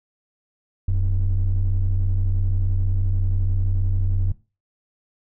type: ring-modulated tone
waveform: triangle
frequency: 60.5 Hz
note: B1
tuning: 35 cents flat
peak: -11 dBFS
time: 0.88-4.32 s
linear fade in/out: 5 ms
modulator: 33.1 Hz
effects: noise-tail reverb RT60 0.3 s tail -20 dB re dry + tanh soft clip ceiling -12 dBFS